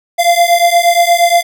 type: beating tone pair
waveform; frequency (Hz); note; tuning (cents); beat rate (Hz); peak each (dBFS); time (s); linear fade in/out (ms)
square; 687 / 695.5; F5 / F5; -29 / -7; 8.5; -11; 0.18-1.43; 20
effects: none